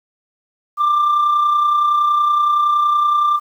sine tone with amplitude modulation, 1186 Hz, D6, 17 cents sharp, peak -8 dBFS, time 0.77-3.4 s, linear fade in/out 50 ms, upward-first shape sine, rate 30.7 Hz, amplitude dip 45%, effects tanh soft clip ceiling -10 dBFS + 8-bit

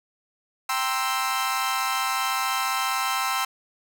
sawtooth chord, C dominant seventh, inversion second, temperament equal, 784 / 932.3 / 1046.5 / 1318.5 Hz, G5 / Bb5 / C6 / E6, 0 / 0 / 0 / 0 cents, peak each -26 / -30 / -24 / -24 dBFS, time 0.69-3.45 s, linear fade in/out 5 ms, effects none

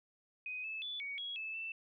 sine tone with pitch steps, 2504 / 2612 / 3466 / 2244 / 3320 / 2618 / 2662 Hz, D#7 / E7 / A7 / C#7 / G#7 / E7 / E7, +10 / -17 / -27 / +21 / -1 / -13 / +16 cents, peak -39 dBFS, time 0.46-1.72 s, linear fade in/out 2 ms, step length 180 ms, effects none

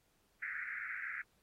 white band-pass noise, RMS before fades -42 dBFS, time 0.42-1.22 s, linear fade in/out 5 ms, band 1400 to 2200 Hz, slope 96 dB/octave, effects pink hiss -75 dBFS RMS until 1.42 s + AAC 48 kbps

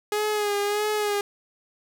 sawtooth tone with vibrato, 415.5 Hz, G#4, 1 cent sharp, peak -19 dBFS, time 0.12-1.21 s, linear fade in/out 2 ms, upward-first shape sine, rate 1.6 Hz, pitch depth 40 cents each way, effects none

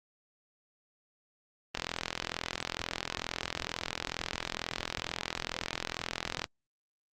click train, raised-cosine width 0.2 ms, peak -14 dBFS, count 199, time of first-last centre 1.75-6.442 s, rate 42.2 Hz, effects Opus 32 kbps

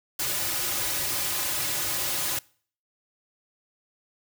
white noise with comb filter, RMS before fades -28 dBFS, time 0.19-2.39 s, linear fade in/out 5 ms, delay 4.4 ms, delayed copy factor -1, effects noise-tail reverb RT60 0.5 s tail -24 dB re dry

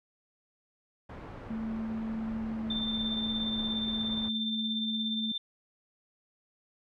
pink low-pass noise, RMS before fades -44 dBFS, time 1.09-4.29 s, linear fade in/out 5 ms, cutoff 1400 Hz, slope 12 dB/octave
sine tone with pitch glide, 222.5 to 220.6 Hz, A3 to A3, +20 to +5 cents, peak -32 dBFS, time 1.5-5.32 s, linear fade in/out 5 ms, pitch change -15 cents, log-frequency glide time 2.35-3.9 s
sine tone with tremolo, 3569 Hz, A7, 24 cents sharp, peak -30 dBFS, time 2.7-5.38 s, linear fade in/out 5 ms, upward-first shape sine, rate 17 Hz, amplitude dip 45%
effects none

